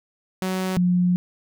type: tone pair in turn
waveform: sawtooth / sine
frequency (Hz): 186.8 / 178.77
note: F#3 / F3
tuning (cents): +17 / +41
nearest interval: minor second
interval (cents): 76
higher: first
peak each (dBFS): -19 / -16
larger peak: second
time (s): 0.42-0.77 / 0.77-1.16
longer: second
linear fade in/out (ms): 0
effects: none